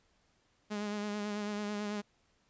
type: tone with vibrato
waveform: sawtooth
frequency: 207.7 Hz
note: G#3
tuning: in tune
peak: -31 dBFS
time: 0.7-2.02 s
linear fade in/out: 20 ms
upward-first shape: sine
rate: 9.1 Hz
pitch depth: 28 cents each way
effects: pink hiss -72 dBFS RMS until 2.49 s + resampled to 16000 Hz